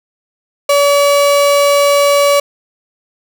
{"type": "tone", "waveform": "35% pulse", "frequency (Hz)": 570, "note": "C#5", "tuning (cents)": 48, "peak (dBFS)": -6, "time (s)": [0.69, 2.4], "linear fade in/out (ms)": 5, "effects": []}